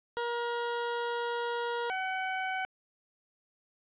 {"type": "tone pair in turn", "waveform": "20% pulse", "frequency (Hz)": [474.4, 754.6], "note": ["A#4", "F#5"], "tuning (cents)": [30, 34], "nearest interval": "minor sixth", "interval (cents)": 804, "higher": "second", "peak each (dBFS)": -26, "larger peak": "neither", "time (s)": [[0.17, 1.9], [1.9, 2.65]], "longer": "first", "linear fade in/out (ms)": 0, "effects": ["resampled to 8000 Hz", "11-bit"]}